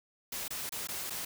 white noise with dropouts, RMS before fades -38 dBFS, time 0.32-1.25 s, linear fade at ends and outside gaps 5 ms, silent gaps 0.481-0.505 / 0.694-0.721 / 0.873-0.886 / 1.098-1.104 s, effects none

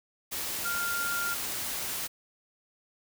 sine tone in noise, 1396.9 Hz, F6, in tune, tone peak -30 dBFS, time 0.64-1.35 s, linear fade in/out 20 ms, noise white, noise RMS -34 dBFS, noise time 0.31-2.08 s, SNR +1 dB, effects none

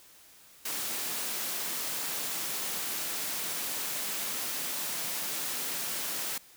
white high-pass noise, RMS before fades -34 dBFS, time 0.65-6.38 s, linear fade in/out 5 ms, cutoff 140 Hz, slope 24 dB/octave, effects white hiss -56 dBFS RMS until 6.56 s

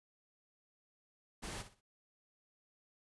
pink noise with echo, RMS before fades -44 dBFS, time 1.42-1.63 s, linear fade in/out 20 ms, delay 61 ms, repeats 3, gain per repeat -11 dB, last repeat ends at 1.813 s, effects resampled to 24000 Hz

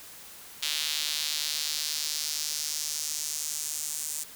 square tone with high-pass filter sweep, 75.7 Hz, D#2, 47 cents flat, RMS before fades -32 dBFS, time 0.62-4.24 s, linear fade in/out 10 ms, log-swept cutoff 3500 to 7800 Hz, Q 1.9, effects white hiss -47 dBFS RMS until 4.35 s

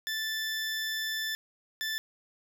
20% pulse tone pair in turn, 1760 / 1760 Hz, A6 / A6, 0 / 0 cents, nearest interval unison, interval 0 cents, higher neither, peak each -26 dBFS, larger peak neither, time 0.07-1.35 / 1.81-1.98 s, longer first, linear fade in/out 0 ms, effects none

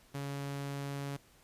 sawtooth tone, 140.4 Hz, C#3, 22 cents sharp, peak -33 dBFS, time 0.14-1.17 s, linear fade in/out 10 ms, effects pink hiss -63 dBFS RMS until 1.43 s + resampled to 32000 Hz

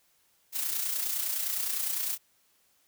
blue noise with amplitude modulation, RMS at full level -29 dBFS, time 0.52-2.18 s, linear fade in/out 50 ms, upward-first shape sine, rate 29.8 Hz, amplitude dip 50%, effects white hiss -68 dBFS RMS until 2.87 s

